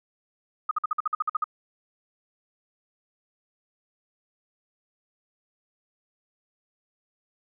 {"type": "tone bursts", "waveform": "sine", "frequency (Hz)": 1244.5, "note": "D#6", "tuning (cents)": 0, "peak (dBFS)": -21, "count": 11, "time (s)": [0.69, 1.442], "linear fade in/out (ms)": 5, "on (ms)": 22, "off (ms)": 51, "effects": []}